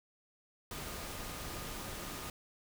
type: tone in noise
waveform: sine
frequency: 1226 Hz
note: D#6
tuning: 26 cents flat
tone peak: -54 dBFS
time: 0.71-2.3 s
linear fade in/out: 2 ms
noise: pink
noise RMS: -43 dBFS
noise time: 0.71-2.3 s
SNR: -14 dB
effects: none